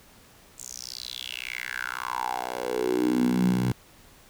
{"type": "tone with high-pass filter sweep", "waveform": "10% pulse", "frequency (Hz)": 61.9, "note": "B1", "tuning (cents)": 5, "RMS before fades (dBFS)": -28, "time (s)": [0.58, 3.72], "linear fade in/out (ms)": 5, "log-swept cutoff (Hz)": [7500, 130], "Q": 5.9, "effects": ["pink hiss -54 dBFS RMS until 4.29 s"]}